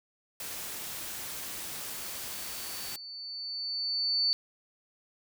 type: noise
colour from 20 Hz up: white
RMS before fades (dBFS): -39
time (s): 0.4-2.96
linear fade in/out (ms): 2
type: tone with exponential growth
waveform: sine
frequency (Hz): 4500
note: C#8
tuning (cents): +25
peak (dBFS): -23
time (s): 1.43-4.33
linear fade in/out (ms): 0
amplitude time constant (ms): 630
effects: none